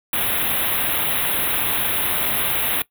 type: band-stop noise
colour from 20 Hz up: white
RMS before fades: -21 dBFS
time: 0.13-2.82 s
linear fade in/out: 2 ms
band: 3800 to 10000 Hz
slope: 96 dB/octave
effects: noise-tail reverb RT60 0.1 s tail -19 dB re dry